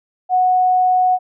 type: tone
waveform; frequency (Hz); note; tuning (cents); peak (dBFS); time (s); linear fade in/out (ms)
sine; 736; F#5; -9; -11; 0.29-1.19; 50
effects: none